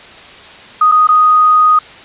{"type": "tone with dropouts", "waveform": "sine", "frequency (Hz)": 1244.5, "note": "D#6", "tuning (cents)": 0, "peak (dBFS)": -5, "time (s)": [0.81, 1.79], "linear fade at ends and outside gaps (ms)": 5, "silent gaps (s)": [[0.916, 0.92], [1.072, 1.088]], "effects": ["white hiss -35 dBFS RMS until 2.04 s", "resampled to 8000 Hz"]}